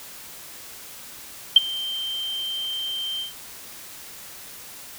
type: tone with ADSR envelope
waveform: sine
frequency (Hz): 3136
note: G7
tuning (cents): 0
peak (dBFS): -4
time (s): 1.56-3.33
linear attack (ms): 5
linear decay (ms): 21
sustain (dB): -22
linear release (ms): 130
effects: white hiss -41 dBFS RMS until 4.98 s